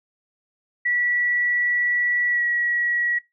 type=tone with pitch glide; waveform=sine; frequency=1946 to 1920.3 Hz; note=B6 to B6; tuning=-26 to -49 cents; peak=-19 dBFS; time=0.85-3.19 s; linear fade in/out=10 ms; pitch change=-23 cents; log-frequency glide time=2.29-2.43 s; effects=noise-tail reverb RT60 0.2 s tail -21 dB re dry